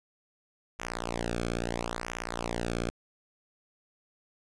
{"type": "tone with flanger", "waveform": "sawtooth", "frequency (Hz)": 58.4, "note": "A#1", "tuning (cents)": 4, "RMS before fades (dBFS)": -34, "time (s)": [0.79, 2.9], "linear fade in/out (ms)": 0, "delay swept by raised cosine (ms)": [0.23, 1.06], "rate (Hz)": 0.74, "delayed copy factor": -0.95, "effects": ["resampled to 22050 Hz"]}